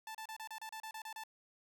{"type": "tone bursts", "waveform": "sawtooth", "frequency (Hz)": 880, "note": "A5", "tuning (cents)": 0, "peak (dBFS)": -40, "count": 11, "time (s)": [0.07, 1.237], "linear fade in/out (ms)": 2, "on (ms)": 77, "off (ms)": 32, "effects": []}